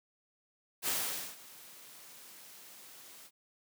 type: noise with ADSR envelope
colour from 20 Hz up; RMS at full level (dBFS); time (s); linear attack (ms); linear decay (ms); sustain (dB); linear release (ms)
white; -32; 0.82-3.31; 56; 480; -21; 57
effects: high-pass 150 Hz 12 dB/octave